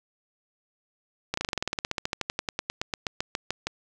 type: slowing click train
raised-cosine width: 0.2 ms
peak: -10 dBFS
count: 29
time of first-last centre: 1.34-3.67 s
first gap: 34 ms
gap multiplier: 1.06
effects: none